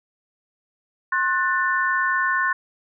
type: chord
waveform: sine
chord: F# diminished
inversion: second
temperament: just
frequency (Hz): 1065.6 / 1480 / 1776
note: C6 / F#6 / A6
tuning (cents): +31 / 0 / +16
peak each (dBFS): -23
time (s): 1.12-2.53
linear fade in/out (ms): 5
effects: none